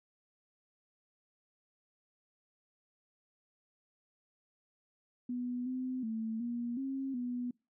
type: tone with pitch steps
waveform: sine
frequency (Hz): 246.3 / 256.1 / 222.8 / 238.4 / 268.9 / 245.4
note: B3 / C4 / A3 / A#3 / C4 / B3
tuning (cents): -5 / -37 / +22 / +39 / +47 / -11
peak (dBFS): -34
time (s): 5.29-7.51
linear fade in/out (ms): 5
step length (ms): 370
effects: noise-tail reverb RT60 0.3 s tail -26 dB re dry